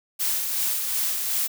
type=noise with tremolo; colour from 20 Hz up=blue; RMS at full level=-24 dBFS; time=0.19-1.48 s; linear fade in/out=20 ms; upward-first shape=sine; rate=2.7 Hz; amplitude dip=35%; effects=none